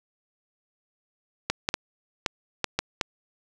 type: clicks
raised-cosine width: 0.2 ms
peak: -6 dBFS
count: 7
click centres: 1.5 / 1.689 / 1.741 / 2.262 / 2.643 / 2.79 / 3.012 s
effects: none